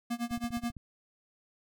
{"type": "tone with tremolo", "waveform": "square", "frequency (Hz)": 236.8, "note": "A#3", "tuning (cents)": 27, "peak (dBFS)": -30, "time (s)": [0.1, 0.72], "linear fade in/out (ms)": 10, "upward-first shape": "sine", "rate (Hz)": 9.3, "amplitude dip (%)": 95}
{"type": "click train", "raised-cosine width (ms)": 5, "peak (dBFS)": -32, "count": 8, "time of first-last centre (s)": [0.31, 0.768], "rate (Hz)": 15.3}
{"effects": []}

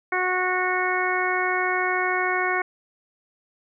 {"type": "harmonic tone", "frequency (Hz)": 366.7, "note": "F#4", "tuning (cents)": -15, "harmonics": [1, 2, 3, 4, 5, 6], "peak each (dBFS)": [-28, -28, -28, -28, -28, -28], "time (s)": [0.12, 2.62], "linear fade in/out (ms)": 5, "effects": []}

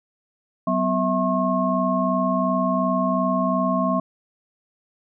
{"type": "tone cluster", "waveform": "sine", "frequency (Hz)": [187.8, 250.6, 653, 1080], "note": ["F#3", "B3", "E5", "C#6"], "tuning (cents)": [26, 25, -17, -45], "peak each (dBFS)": -24, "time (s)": [0.67, 4], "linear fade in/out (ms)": 5, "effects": []}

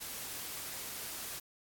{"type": "noise", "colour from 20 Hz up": "white", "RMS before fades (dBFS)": -42, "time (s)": [0, 1.4], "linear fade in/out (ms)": 20, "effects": ["AAC 64 kbps"]}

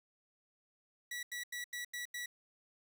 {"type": "tone bursts", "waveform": "sawtooth", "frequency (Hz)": 1943, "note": "B6", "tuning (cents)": -29, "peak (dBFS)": -36, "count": 6, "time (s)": [1.11, 2.26], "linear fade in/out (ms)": 5, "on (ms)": 120, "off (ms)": 86, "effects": ["11-bit"]}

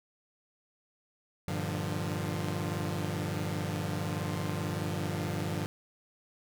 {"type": "chord", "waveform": "sawtooth", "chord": "G minor seventh", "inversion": "none", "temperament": "equal with one note detuned", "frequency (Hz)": [98, 116.54, 149.74, 174.61], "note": ["G2", "Bb2", "D3", "F3"], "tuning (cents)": [0, 0, 34, 0], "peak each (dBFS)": [-32, -38, -32, -33], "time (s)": [1.48, 5.66], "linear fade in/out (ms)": 0, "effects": []}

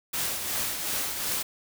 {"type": "noise with tremolo", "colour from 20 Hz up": "white", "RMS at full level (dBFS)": -28, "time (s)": [0.13, 1.43], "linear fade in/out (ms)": 10, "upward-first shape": "triangle", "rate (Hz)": 2.7, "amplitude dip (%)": 50, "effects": []}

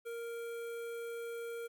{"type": "tone with notch filter", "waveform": "square", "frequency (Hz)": 466.2, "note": "A#4", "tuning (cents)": 0, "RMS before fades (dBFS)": -42, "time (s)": [0.05, 1.68], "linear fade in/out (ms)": 20, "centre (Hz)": 4900, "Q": 0.89, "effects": ["12-bit"]}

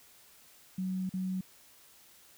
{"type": "tone with dropouts", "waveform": "sine", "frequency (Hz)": 186.8, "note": "F#3", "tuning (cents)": 17, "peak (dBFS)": -31, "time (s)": [0.78, 1.41], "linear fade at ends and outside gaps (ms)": 5, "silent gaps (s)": [1.094, 1.137], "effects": ["white hiss -59 dBFS RMS until 2.37 s"]}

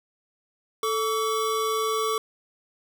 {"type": "tone pair together", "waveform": "square", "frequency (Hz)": [440, 1139.9], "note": ["A4", "C#6"], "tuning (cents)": [0, 48], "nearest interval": "octave + major third", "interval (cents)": 1648, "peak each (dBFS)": -27, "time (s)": [0.83, 2.18], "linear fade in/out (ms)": 2, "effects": []}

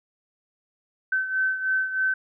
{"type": "beating tone pair", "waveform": "sine", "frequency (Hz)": [1532, 1535.2], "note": ["G6", "G6"], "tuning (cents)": [-40, -37], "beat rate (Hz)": 3.2, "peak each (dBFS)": [-23, -29], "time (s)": [1.12, 2.14], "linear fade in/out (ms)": 5, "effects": []}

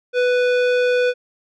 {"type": "tone with low-pass filter", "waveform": "square", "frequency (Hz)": 495.1, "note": "B4", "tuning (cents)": 4, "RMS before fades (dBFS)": -17, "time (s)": [0.13, 1.14], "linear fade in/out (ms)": 50, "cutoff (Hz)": 3100, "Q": 0.92, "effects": []}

